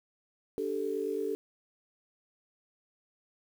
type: chord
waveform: sine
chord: D suspended fourth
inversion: none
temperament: just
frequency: 293.7 / 391.6 / 440.5 Hz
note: D4 / G4 / A4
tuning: 0 / -2 / +2 cents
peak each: -38 / -34 / -33 dBFS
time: 0.58-1.35 s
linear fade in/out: 0 ms
effects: 9-bit